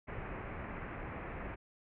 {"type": "low-pass noise", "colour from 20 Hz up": "pink", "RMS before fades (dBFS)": -43, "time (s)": [0.07, 1.56], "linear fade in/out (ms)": 20, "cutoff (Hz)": 2400, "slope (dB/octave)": 48, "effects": []}